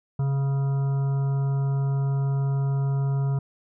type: harmonic tone with a mistuned harmonic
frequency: 138.59 Hz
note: C#3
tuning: in tune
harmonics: 1 / 3 / 5 / 7 / 9 / 10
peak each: -21 / -39 / -42 / -44 / -48 / -52 dBFS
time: 0.19-3.39 s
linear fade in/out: 5 ms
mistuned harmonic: 1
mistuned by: -23 cents
effects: none